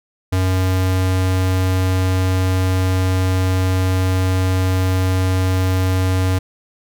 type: tone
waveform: square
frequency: 93.1 Hz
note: F#2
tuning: 11 cents sharp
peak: -15 dBFS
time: 0.32-6.39 s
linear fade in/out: 10 ms
effects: none